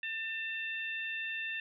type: harmonic tone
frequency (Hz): 896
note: A5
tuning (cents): +31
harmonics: 2 / 3 / 4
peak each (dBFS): -38 / -38 / -46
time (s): 0.03-1.6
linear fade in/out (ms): 2
effects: none